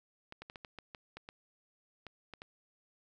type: clicks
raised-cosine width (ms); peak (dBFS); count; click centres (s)
0.3; -30; 12; 0.324 / 0.42 / 0.499 / 0.558 / 0.648 / 0.787 / 0.948 / 1.17 / 1.289 / 2.067 / 2.337 / 2.419
effects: none